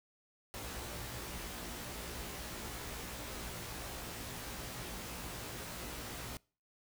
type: noise with comb filter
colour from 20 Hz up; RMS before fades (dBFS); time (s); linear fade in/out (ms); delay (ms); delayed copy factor
pink; -44; 0.54-6.37; 0; 17; +0.9
effects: noise-tail reverb RT60 0.4 s tail -25 dB re dry